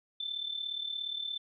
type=tone with amplitude modulation; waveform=sine; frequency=3537 Hz; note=A7; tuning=8 cents sharp; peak=-31 dBFS; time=0.2-1.38 s; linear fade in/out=5 ms; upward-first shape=sine; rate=37.1 Hz; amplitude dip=70%; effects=none